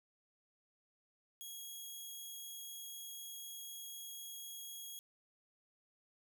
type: tone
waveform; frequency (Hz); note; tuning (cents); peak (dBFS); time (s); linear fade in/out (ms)
10% pulse; 3308; G#7; -8; -38; 1.41-4.99; 0
effects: none